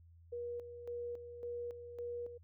sine tone with tremolo, 479.3 Hz, A#4, 48 cents sharp, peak -39 dBFS, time 0.32-2.38 s, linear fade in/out 10 ms, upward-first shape square, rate 1.8 Hz, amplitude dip 60%, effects added 84 Hz sine -58 dBFS peak until 2.43 s

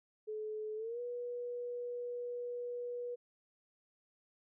sine tone with pitch glide, 430 to 485.5 Hz, A4 to B4, -40 to -30 cents, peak -38 dBFS, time 0.27-3.16 s, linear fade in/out 20 ms, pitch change +210 cents, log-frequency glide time 0.76-1 s, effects none

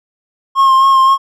triangle tone with vibrato, 1071 Hz, C6, 40 cents sharp, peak -4 dBFS, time 0.55-1.18 s, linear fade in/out 50 ms, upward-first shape sine, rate 3.8 Hz, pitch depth 24 cents each way, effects none

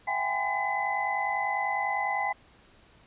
sine tone cluster, 668 / 772 / 822 / 1021 / 2018 Hz, E5 / G5 / G#5 / C6 / B6, +23 / -27 / -18 / -43 / +37 cents, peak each -39 / -33 / -30 / -36 / -31 dBFS, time 0.07-2.33 s, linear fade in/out 10 ms, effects pink hiss -58 dBFS RMS until 3.06 s + resampled to 8000 Hz

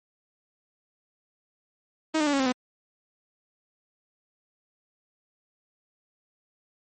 sawtooth tone with pitch steps, 315.8 / 301.9 / 288.6 / 275.9 / 263.7 / 252.1 Hz, D#4 / D4 / D4 / C#4 / C4 / B3, +26 / +48 / -30 / -8 / +14 / +36 cents, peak -18 dBFS, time 2.14-2.524 s, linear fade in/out 10 ms, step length 64 ms, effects MP3 32 kbps

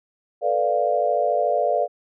sine chord, B half-diminished seventh, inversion third, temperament equal, 440 / 493.9 / 587.3 / 698.5 Hz, A4 / B4 / D5 / F5, 0 / 0 / 0 / 0 cents, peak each -27 / -25 / -22 / -22 dBFS, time 0.41-1.88 s, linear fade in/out 50 ms, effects none

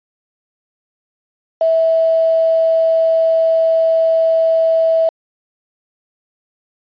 sine tone with quantisation, 652 Hz, E5, 19 cents flat, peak -10 dBFS, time 1.61-5.09 s, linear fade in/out 2 ms, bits 5, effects resampled to 11025 Hz

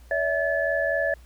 sine tone cluster, 569 / 653 / 1725 Hz, C#5 / E5 / A6, +45 / -17 / -35 cents, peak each -26 dBFS, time 0.11-1.14 s, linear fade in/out 2 ms, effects added 60 Hz sine -46 dBFS peak until 1.25 s + pink hiss -58 dBFS RMS until 1.25 s

